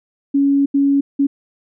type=tone bursts at uneven times; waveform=sine; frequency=279.3 Hz; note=C#4; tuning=13 cents sharp; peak=-11 dBFS; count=3; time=0.34-0.66 / 0.74-1.01 / 1.19-1.27 s; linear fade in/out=10 ms; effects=none